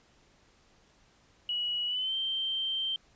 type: tone with pitch glide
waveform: sine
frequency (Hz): 2925 to 3135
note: F#7 to G7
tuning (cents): -21 to -1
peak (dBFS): -29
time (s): 1.49-2.96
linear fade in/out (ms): 2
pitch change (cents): +120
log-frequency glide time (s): 1.87-2.15
effects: pink hiss -64 dBFS RMS until 3.15 s + resampled to 16000 Hz